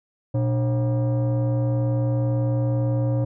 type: tone with frequency modulation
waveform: sine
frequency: 120 Hz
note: B2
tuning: 49 cents flat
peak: -17 dBFS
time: 0.34-3.25 s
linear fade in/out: 10 ms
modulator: 418 Hz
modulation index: 0.65
effects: tanh soft clip ceiling -17 dBFS